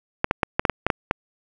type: clicks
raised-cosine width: 0.5 ms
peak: -3 dBFS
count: 9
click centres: 0.244 / 0.311 / 0.432 / 0.595 / 0.652 / 0.697 / 0.866 / 0.902 / 1.111 s
effects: none